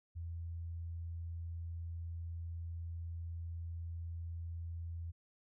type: tone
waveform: sine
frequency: 84 Hz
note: E2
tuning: 33 cents sharp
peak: -40 dBFS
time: 0.15-5.12 s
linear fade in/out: 20 ms
effects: none